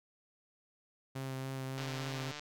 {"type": "tone with vibrato", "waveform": "sawtooth", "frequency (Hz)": 132.9, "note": "C3", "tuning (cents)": 27, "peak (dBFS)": -34, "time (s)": [1.15, 2.32], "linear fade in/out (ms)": 10, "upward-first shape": "sine", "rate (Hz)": 3.5, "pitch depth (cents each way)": 15}
{"type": "click train", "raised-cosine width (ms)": 0.2, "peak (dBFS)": -26, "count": 92, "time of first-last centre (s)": [1.78, 2.395], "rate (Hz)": 148}
{"effects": []}